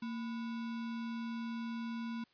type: tone with sample-and-hold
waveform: sine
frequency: 230 Hz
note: A#3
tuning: 23 cents flat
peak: -37 dBFS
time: 0.02-2.24 s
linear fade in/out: 5 ms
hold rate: 1225 Hz
effects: white hiss -70 dBFS RMS until 2.33 s + resampled to 11025 Hz